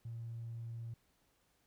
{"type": "tone", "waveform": "triangle", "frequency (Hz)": 115.7, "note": "A#2", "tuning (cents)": -13, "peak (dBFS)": -38, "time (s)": [0.05, 0.94], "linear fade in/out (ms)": 5, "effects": ["tanh soft clip ceiling -39 dBFS", "pink hiss -75 dBFS RMS until 1.66 s"]}